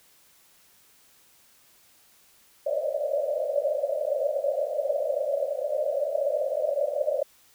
white band-pass noise, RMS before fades -27 dBFS, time 2.66-7.23 s, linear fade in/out 5 ms, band 540 to 620 Hz, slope 96 dB/octave, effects white hiss -59 dBFS RMS until 7.54 s

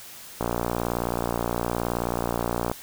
click train, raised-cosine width 1 ms, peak -11 dBFS, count 137, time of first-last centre 0.41-2.715 s, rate 59 Hz, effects white hiss -43 dBFS RMS until 2.82 s

